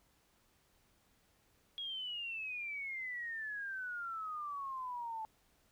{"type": "exponential sweep", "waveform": "sine", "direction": "down", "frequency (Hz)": [3322, 869], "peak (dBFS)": -39, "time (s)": [1.78, 5.25], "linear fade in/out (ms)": 0, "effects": ["pink hiss -72 dBFS RMS until 5.71 s"]}